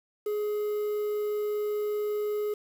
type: tone with quantisation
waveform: triangle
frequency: 419.4 Hz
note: G#4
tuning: 17 cents sharp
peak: -25 dBFS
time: 0.26-2.54 s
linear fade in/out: 5 ms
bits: 8
effects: none